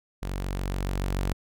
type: tone with level ramp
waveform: sawtooth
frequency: 46.92 Hz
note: F#1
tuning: 25 cents sharp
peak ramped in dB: -26 to -21 dBFS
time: 0.22-1.33 s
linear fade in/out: 10 ms
effects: none